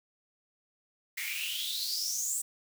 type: noise with high-pass filter sweep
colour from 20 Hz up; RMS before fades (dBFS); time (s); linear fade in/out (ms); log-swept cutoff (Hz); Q
white; -34; 1.17-2.42; 10; 2000 to 8200; 9.5
effects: none